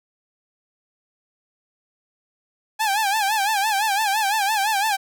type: tone with vibrato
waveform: sawtooth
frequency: 830.6 Hz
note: G#5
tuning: in tune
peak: -15 dBFS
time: 2.79-4.97 s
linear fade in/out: 20 ms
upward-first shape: sine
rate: 5.9 Hz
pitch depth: 120 cents each way
effects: none